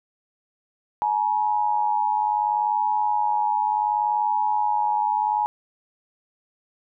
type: tone pair together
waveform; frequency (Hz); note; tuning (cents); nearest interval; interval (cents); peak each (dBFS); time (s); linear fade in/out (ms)
sine; 849 / 949.7; G#5 / A#5; +38 / +32; major second; 194; -21 / -24; 1.02-5.46; 0
effects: none